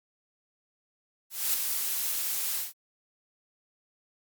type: noise with ADSR envelope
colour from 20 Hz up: blue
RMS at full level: -25 dBFS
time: 1.3-2.73 s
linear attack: 240 ms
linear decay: 4 ms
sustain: -5 dB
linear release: 150 ms
effects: Opus 48 kbps